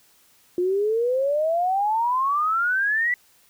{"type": "exponential sweep", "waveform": "sine", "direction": "up", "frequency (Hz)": [350, 1987], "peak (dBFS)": -19, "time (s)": [0.58, 3.14], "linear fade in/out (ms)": 2, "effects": ["white hiss -58 dBFS RMS until 3.49 s"]}